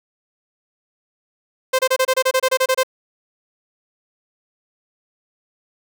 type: tone bursts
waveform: sawtooth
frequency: 520 Hz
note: C5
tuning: 11 cents flat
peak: -10 dBFS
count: 13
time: 1.73-2.834 s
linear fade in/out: 10 ms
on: 60 ms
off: 27 ms
effects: none